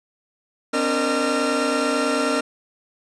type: tone cluster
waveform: 40% pulse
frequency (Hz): 257.6 / 286.8 / 462.5 / 614 / 1372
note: C4 / D4 / A#4 / D#5 / F6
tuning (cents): -27 / -41 / -14 / -23 / -31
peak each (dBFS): -25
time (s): 0.73-2.41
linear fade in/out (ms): 10
effects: resampled to 22050 Hz + 8-bit